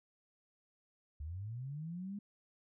sine linear sweep, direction up, 69.3 to 207.7 Hz, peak -40 dBFS, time 1.2-2.19 s, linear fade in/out 5 ms, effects none

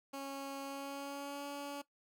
15% pulse tone with pitch glide, 275.1 to 284.5 Hz, C#4 to C#4, -13 to +45 cents, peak -35 dBFS, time 0.13-1.82 s, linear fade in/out 10 ms, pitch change +58 cents, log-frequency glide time 0.64-1.46 s, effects noise-tail reverb RT60 0.1 s tail -17 dB re dry

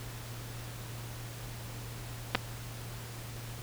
clicks, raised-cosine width 0.3 ms, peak -10 dBFS, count 2, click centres 2.349 / 2.353 s, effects added 117 Hz sine -42 dBFS peak until 3.62 s + pink hiss -46 dBFS RMS until 3.62 s

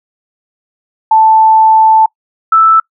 sine tone pair in turn, 880 / 1318.5 Hz, A5 / E6, 0 / 0 cents, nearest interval perfect fifth, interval 700 cents, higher second, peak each -3 dBFS, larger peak neither, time 1.11-2.06 / 2.52-2.8 s, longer first, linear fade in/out 5 ms, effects noise-tail reverb RT60 0.1 s tail -25 dB re dry

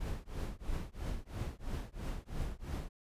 brown noise with tremolo, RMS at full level -35 dBFS, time 0-2.89 s, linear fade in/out 10 ms, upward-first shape triangle, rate 3 Hz, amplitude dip 100%, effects resampled to 32000 Hz

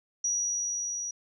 sine tone with level ramp, 5800 Hz, F#8, 35 cents flat, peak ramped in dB -25 to -32 dBFS, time 0.24-1.11 s, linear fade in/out 5 ms, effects none

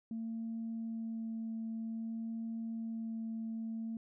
sine tone with vibrato, 225.7 Hz, A3, 44 cents sharp, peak -36 dBFS, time 0.11-3.97 s, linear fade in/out 2 ms, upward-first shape sine, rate 0.52 Hz, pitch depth 9 cents each way, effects tanh soft clip ceiling -33 dBFS

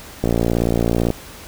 click train, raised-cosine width 2 ms, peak -4 dBFS, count 51, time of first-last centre 0.24-1.104 s, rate 57.9 Hz, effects pink hiss -38 dBFS RMS until 1.47 s

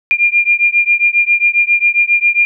sine beating tone pair, 2400 / 2407.4 Hz, D7 / D7, +37 / +42 cents, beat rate 7.4 Hz, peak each -12 dBFS, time 0.11-2.45 s, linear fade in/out 0 ms, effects none

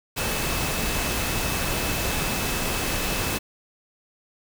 sine tone in noise, 2602 Hz, E7, 23 cents flat, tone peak -35 dBFS, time 0.16-3.39 s, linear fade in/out 20 ms, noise pink, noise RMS -26 dBFS, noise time 0.16-3.39 s, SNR -12 dB, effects none

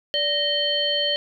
harmonic tone with a mistuned harmonic, 620 Hz, D#5, 6 cents flat, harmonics 1 / 3 / 5 / 7, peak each -26 / -31 / -22 / -28 dBFS, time 0.14-1.16 s, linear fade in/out 0 ms, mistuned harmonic 1, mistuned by -110 cents, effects none

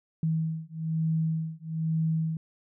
sine beating tone pair, 160 / 161.1 Hz, D#3 / E3, +49 / -39 cents, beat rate 1.1 Hz, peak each -29 dBFS, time 0.23-2.37 s, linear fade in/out 2 ms, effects none

